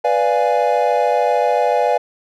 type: chord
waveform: triangle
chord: B diminished seventh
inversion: none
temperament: equal with one note detuned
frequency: 493.9 / 587.3 / 694.4 / 830.6 Hz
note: B4 / D5 / F5 / Ab5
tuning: 0 / 0 / -10 / 0 cents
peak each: -17 dBFS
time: 0.04-1.98 s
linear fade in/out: 10 ms
effects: none